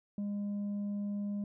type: tone with tanh clipping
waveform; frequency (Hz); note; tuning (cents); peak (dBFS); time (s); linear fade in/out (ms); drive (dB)
sine; 203.7; G#3; -33; -34; 0.18-1.44; 2; 3
effects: none